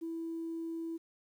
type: tone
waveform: sine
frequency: 329.6 Hz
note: E4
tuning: in tune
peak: -35 dBFS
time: 0.01-0.98 s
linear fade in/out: 20 ms
effects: tanh soft clip ceiling -32 dBFS + 11-bit